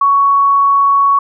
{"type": "tone", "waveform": "sine", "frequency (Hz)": 1116, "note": "C#6", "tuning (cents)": 11, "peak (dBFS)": -7, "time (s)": [0.01, 1.19], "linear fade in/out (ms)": 5, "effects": []}